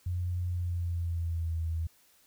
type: tone with pitch glide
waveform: sine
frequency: 89 to 81.61 Hz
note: F2 to E2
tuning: +33 to -17 cents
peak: -29 dBFS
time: 0.06-1.87 s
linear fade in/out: 5 ms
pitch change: -150 cents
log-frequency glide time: 0.47-1.59 s
effects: white hiss -64 dBFS RMS until 2.26 s